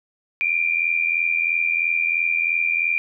sine tone pair together, 2349 / 2432 Hz, D7 / D#7, 0 / -40 cents, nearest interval minor second, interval 60 cents, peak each -21 dBFS, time 0.41-2.98 s, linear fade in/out 0 ms, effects none

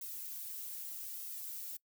violet noise with flanger, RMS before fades -44 dBFS, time 0.01-1.77 s, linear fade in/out 5 ms, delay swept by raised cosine 1.7 to 3.6 ms, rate 0.81 Hz, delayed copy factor -0.9, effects noise-tail reverb RT60 0.1 s tail -23 dB re dry

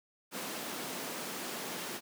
pink high-pass noise, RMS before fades -40 dBFS, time 0.31-2.01 s, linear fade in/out 50 ms, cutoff 190 Hz, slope 24 dB/octave, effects none

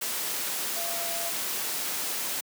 sine tone in noise, 680 Hz, F5, 46 cents flat, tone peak -36 dBFS, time 0.76-1.3 s, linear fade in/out 10 ms, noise white, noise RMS -31 dBFS, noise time 0.01-2.41 s, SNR -8 dB, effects high-pass 200 Hz 12 dB/octave

